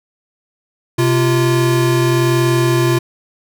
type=tone pair together; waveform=square; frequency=128.6 / 344.7 Hz; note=C3 / F4; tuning=-30 / -23 cents; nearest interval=octave + perfect fourth; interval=1707 cents; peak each=-15 dBFS; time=0.98-2.99 s; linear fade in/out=10 ms; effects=none